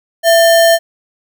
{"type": "tone with sample-and-hold", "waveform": "sine", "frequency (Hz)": 667, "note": "E5", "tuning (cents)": 20, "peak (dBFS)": -5, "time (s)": [0.23, 0.79], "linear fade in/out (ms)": 50, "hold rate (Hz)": 2450, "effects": []}